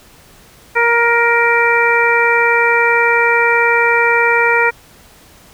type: harmonic tone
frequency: 469.2 Hz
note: A#4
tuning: 11 cents sharp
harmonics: 1 / 2 / 3 / 4 / 5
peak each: -16 / -16 / -16 / -16 / -16 dBFS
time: 0.75-4.71 s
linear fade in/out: 20 ms
effects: pink hiss -44 dBFS RMS until 5.53 s